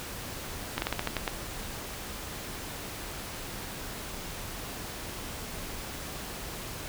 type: slowing click train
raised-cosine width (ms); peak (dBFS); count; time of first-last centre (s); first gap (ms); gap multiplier
0.3; -12; 8; 0.78-1.278; 41; 1.18
effects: pink hiss -39 dBFS RMS until 6.88 s